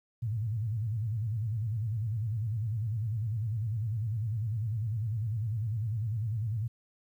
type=tone with vibrato; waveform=sine; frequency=110 Hz; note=A2; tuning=in tune; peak=-29 dBFS; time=0.22-6.68 s; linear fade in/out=10 ms; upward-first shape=square; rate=10 Hz; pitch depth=130 cents each way; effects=11-bit